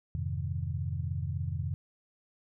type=chord; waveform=sine; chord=F minor seventh; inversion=none; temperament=equal; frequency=87.31 / 103.83 / 130.81 / 155.56 Hz; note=F2 / Ab2 / C3 / Eb3; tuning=0 / 0 / 0 / 0 cents; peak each=-34 / -38 / -36 / -39 dBFS; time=0.15-1.74 s; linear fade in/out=0 ms; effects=none